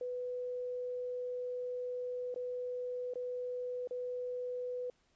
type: tone with dropouts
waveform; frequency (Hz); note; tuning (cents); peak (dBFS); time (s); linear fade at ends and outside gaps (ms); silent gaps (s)
sine; 496.3; B4; +8; -36; 0.01-4.9; 2; 2.343-2.36 / 3.137-3.156 / 3.874-3.909
effects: pink hiss -73 dBFS RMS until 5.15 s + resampled to 16000 Hz